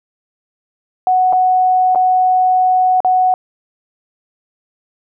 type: tone with dropouts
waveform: sine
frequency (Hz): 740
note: F#5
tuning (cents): 0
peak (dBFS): -9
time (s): 1.07-3.34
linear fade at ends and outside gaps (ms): 1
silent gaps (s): 1.326-1.331 / 1.949-1.957 / 3.004-3.047
effects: none